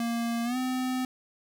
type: tone with pitch glide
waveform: square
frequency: 233.2 to 255.8 Hz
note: A#3 to C4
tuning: +1 to -39 cents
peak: -28 dBFS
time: 0-1.05 s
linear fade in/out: 2 ms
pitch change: +160 cents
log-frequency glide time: 0.44-0.57 s
effects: none